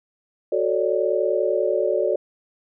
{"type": "chord", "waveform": "sine", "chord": "D major seventh", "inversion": "first", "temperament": "equal with one note detuned", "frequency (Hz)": [370, 440, 554.4, 594.8], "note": ["F#4", "A4", "C#5", "D5"], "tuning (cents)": [0, 0, 0, 22], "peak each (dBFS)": -24, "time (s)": [0.52, 2.16], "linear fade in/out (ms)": 5, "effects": []}